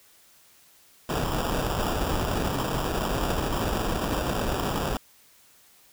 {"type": "noise with sample-and-hold", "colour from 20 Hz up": "pink", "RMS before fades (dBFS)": -27, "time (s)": [1.09, 4.97], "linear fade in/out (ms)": 2, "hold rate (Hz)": 2100, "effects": ["white hiss -57 dBFS RMS until 5.92 s"]}